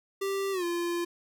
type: tone with pitch glide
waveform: square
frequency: 392 to 345.2 Hz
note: G4 to F4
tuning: 0 to -20 cents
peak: -29 dBFS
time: 0.21-1.05 s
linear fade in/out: 10 ms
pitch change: -220 cents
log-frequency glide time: 0.52-0.64 s
effects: none